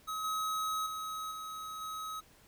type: tone with level steps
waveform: square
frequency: 1275 Hz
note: D#6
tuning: 42 cents sharp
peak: -36 / -33 / -38 / -41 / -39 dBFS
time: 0.07-2.21 s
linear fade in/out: 20 ms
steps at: 0.24 / 0.86 / 1.31 / 1.81 s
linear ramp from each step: 5 ms
effects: pink hiss -62 dBFS RMS until 2.47 s